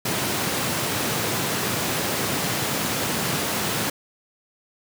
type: high-pass noise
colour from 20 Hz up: pink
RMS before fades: -25 dBFS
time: 0.05-3.9 s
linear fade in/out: 5 ms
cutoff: 110 Hz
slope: 24 dB/octave
effects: none